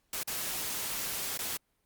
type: noise with dropouts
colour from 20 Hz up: white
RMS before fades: -35 dBFS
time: 0.13-1.57 s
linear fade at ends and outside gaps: 2 ms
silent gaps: 0.231-0.276 / 1.375-1.39 s
effects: pink hiss -75 dBFS RMS until 1.85 s + Opus 48 kbps